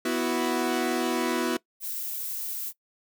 sawtooth chord, B suspended fourth, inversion none, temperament equal, 246.9 / 329.6 / 370 Hz, B3 / E4 / F#4, 0 / 0 / 0 cents, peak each -25 dBFS, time 0.05-1.57 s, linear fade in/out 5 ms
violet noise, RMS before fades -33 dBFS, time 1.8-2.73 s, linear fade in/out 50 ms
effects noise-tail reverb RT60 0.1 s tail -20 dB re dry

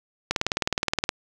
click train, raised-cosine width 0.2 ms, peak -5 dBFS, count 16, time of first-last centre 0.31-1.091 s, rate 19.2 Hz, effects 7-bit

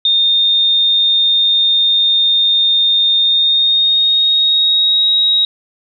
sine tone with pitch glide, 3651 to 3802 Hz, A#7 to A#7, -37 to +33 cents, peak -9 dBFS, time 0.05-5.45 s, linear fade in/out 2 ms, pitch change +70 cents, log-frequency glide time 3.18-5.09 s, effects none

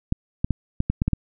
clicks, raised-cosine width 5 ms, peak -8 dBFS, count 8, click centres 0.124 / 0.445 / 0.507 / 0.804 / 0.9 / 1.019 / 1.08 / 1.133 s, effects none

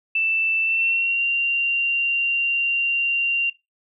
sine tone with pitch glide, 2656 to 2769 Hz, E7 to F7, +12 to -15 cents, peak -18 dBFS, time 0.15-3.5 s, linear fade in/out 5 ms, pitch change +73 cents, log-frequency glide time 0.62-1.23 s, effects noise-tail reverb RT60 0.2 s tail -19 dB re dry

